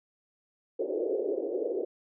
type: band-pass noise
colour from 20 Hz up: pink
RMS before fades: -31 dBFS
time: 0.79-1.85 s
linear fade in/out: 10 ms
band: 350 to 530 Hz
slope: 48 dB/octave
effects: none